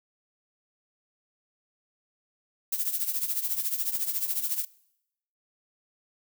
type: noise with tremolo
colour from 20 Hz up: violet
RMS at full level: -26 dBFS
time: 2.72-4.65 s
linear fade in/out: 5 ms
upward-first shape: triangle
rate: 14 Hz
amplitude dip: 80%
effects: noise-tail reverb RT60 0.8 s tail -22 dB re dry